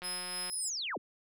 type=click train; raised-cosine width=0.3 ms; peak=-28 dBFS; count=87; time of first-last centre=0.02-0.498 s; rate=180 Hz
type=tone with tremolo; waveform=20% pulse; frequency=5100 Hz; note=D#8; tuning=42 cents sharp; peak=-30 dBFS; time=0.03-0.7 s; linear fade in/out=20 ms; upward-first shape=sine; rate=3.3 Hz; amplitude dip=40%
type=linear sweep; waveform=sine; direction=down; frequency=10940 to 76.7 Hz; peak=-34 dBFS; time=0.52-0.98 s; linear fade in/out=10 ms
effects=none